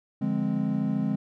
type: chord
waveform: triangle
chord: D half-diminished seventh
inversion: none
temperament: equal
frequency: 146.83 / 174.61 / 207.7 / 261.6 Hz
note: D3 / F3 / Ab3 / C4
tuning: 0 / 0 / 0 / 0 cents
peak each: -30 / -30 / -25 / -28 dBFS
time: 0.21-1.16 s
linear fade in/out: 10 ms
effects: none